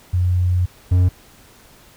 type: tone pair in turn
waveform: sine / triangle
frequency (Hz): 90 / 90.47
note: F#2 / F#2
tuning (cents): -47 / -38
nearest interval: unison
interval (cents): 9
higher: second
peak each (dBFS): -14 / -9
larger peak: second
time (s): 0.13-0.66 / 0.91-1.09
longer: first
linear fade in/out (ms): 10
effects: pink hiss -48 dBFS RMS until 1.96 s